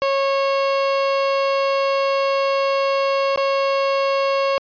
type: tone with dropouts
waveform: 30% pulse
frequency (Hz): 548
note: C#5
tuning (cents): -20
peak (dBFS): -14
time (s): 0.02-4.58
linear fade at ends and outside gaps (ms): 0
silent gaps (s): 3.36-3.375
effects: resampled to 11025 Hz